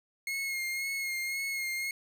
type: tone with vibrato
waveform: 40% pulse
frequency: 2153 Hz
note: C7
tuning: 49 cents sharp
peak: -31 dBFS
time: 0.27-1.91 s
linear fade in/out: 2 ms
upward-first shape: sine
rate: 1.9 Hz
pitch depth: 30 cents each way
effects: none